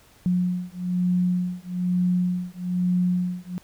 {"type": "beating tone pair", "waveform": "sine", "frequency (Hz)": [179.2, 180.3], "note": ["F3", "F#3"], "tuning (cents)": [45, -45], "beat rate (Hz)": 1.1, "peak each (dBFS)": -24, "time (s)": [0.26, 3.58], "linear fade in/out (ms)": 0, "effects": ["pink hiss -55 dBFS RMS until 3.63 s"]}